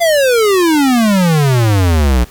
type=exponential sweep; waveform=square; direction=down; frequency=698.5 to 57.8 Hz; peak=-9 dBFS; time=0-2.25 s; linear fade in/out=20 ms; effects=pink hiss -40 dBFS RMS until 2.3 s